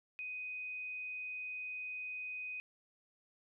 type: tone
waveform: sine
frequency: 2500 Hz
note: D#7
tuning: 8 cents sharp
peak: -40 dBFS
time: 0.19-2.6 s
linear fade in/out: 0 ms
effects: none